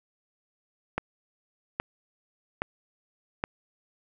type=click train; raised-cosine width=0.5 ms; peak=-12 dBFS; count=4; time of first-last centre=0.98-3.439 s; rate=1.22 Hz; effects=none